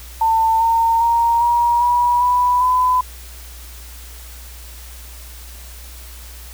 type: tone with pitch steps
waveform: sine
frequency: 897 / 914.3 / 931.9 / 949.8 / 968.1 / 986.7 / 1005.7 Hz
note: A5 / A#5 / A#5 / A#5 / B5 / B5 / B5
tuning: +33 / -34 / -1 / +32 / -35 / -2 / +31 cents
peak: -12 dBFS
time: 0.21-3.01 s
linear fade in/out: 5 ms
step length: 400 ms
effects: added 60 Hz sine -35 dBFS peak until 6.53 s + white hiss -40 dBFS RMS until 6.53 s